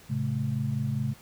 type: tone cluster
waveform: sine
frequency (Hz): 110.3 / 135.2 / 214.1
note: A2 / C#3 / A3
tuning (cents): +5 / -43 / -47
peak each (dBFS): -32 / -28 / -33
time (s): 0.09-1.14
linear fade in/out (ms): 20
effects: pink hiss -53 dBFS RMS until 1.21 s